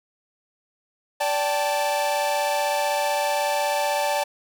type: chord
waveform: 45% pulse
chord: D suspended fourth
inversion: none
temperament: equal with one note detuned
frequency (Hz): 581.6 / 784 / 880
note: D5 / G5 / A5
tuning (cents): -17 / 0 / 0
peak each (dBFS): -25 / -28 / -25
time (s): 1.2-4.24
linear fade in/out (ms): 10
effects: none